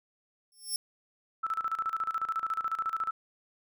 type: tone with exponential growth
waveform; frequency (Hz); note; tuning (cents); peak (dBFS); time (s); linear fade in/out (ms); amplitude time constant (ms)
15% pulse; 5400; E8; +41; -21; 0.52-0.76; 1; 52
type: tone with tremolo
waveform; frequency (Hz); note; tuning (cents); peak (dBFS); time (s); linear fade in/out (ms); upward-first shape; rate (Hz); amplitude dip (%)
sine; 1318.5; E6; 0; -27; 1.43-3.11; 10; square; 14; 80
effects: none